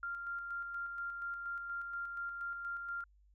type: tone with tremolo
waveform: sine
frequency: 1392 Hz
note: F6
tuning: 6 cents flat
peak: -37 dBFS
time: 0.03-3.04 s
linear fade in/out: 2 ms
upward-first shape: square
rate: 4.2 Hz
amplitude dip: 35%
effects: added 50 Hz sine -63 dBFS peak until 3.34 s